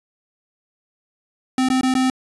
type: tone with dropouts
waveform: square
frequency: 258.9 Hz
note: C4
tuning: 18 cents flat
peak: -16 dBFS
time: 1.58-2.1 s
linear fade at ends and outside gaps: 2 ms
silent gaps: 1.687-1.701 / 1.811-1.832 / 1.94-1.951 s
effects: resampled to 24000 Hz